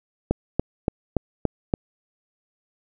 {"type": "click train", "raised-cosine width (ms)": 2, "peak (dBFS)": -6, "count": 6, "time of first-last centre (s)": [0.31, 1.739], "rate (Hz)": 3.5, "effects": []}